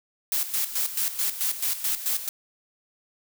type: noise with tremolo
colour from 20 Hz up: blue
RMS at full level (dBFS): -25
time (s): 0.32-2.29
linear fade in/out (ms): 2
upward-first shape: square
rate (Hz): 4.6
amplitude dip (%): 70
effects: none